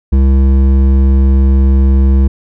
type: tone with hard clipping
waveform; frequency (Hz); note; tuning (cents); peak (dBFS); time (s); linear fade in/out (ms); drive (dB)
triangle; 66.9; C2; +39; -7; 0.12-2.28; 10; 14
effects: none